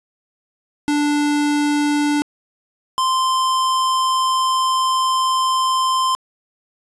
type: tone pair in turn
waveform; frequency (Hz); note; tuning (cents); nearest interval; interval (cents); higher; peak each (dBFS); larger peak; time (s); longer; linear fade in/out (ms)
square; 293.4 / 1041.3; D4 / C6; -2 / -9; octave + minor seventh; 2193; second; -16; neither; 0.88-2.22 / 2.98-6.15; second; 0
effects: resampled to 24000 Hz + 9-bit